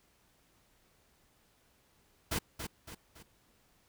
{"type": "noise with echo", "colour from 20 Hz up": "pink", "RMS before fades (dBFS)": -33, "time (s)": [2.31, 2.39], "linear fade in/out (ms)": 10, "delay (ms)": 280, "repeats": 3, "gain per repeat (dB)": -7, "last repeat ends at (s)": 3.23, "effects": ["pink hiss -69 dBFS RMS until 3.88 s"]}